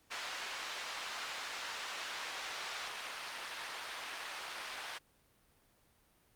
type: band-pass noise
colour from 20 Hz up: pink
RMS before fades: -43 dBFS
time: 0.1-4.99 s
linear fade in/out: 20 ms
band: 1000 to 4900 Hz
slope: 12 dB/octave
effects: pink hiss -70 dBFS RMS until 6.35 s + Opus 48 kbps